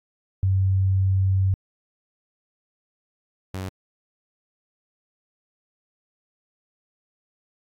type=tone pair in turn; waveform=sine / sawtooth; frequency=95.5 / 94.24 Hz; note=G2 / F#2; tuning=-45 / +32 cents; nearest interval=unison; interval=23 cents; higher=first; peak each=-17 / -25 dBFS; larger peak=first; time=0.43-1.54 / 3.54-3.69 s; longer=first; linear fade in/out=0 ms; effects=AAC 64 kbps